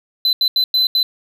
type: tone bursts at uneven times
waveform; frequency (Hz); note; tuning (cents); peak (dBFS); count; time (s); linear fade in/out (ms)
triangle; 4035; B7; +36; -11; 5; 0.25-0.33 / 0.41-0.48 / 0.56-0.64 / 0.74-0.87 / 0.95-1.03; 2
effects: none